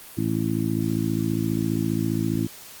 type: harmonic tone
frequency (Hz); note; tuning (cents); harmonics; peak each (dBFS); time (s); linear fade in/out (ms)
54.9; A1; -3; 2 / 3 / 4 / 5 / 6; -28 / -28 / -28 / -28 / -28; 0.17-2.47; 10
effects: white hiss -43 dBFS RMS until 2.8 s + Opus 32 kbps